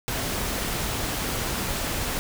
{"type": "noise", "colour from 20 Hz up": "pink", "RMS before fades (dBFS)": -28, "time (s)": [0.08, 2.19], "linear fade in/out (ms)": 0, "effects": []}